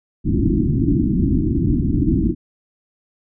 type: low-pass noise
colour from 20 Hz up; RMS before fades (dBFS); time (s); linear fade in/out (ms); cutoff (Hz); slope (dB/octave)
white; -17; 0.24-2.35; 50; 340; 96
effects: none